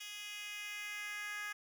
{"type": "tone with high-pass filter sweep", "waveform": "10% pulse", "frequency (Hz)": 415.3, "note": "G#4", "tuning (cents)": 0, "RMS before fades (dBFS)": -44, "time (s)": [0, 1.53], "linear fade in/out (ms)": 10, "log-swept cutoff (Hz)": [3200, 1600], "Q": 2.3, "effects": []}